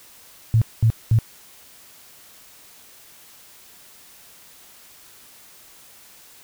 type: tone bursts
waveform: sine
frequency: 112.5 Hz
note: A2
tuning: 39 cents sharp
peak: -12 dBFS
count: 3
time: 0.54-1.188 s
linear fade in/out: 0 ms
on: 76 ms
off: 210 ms
effects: white hiss -48 dBFS RMS until 6.43 s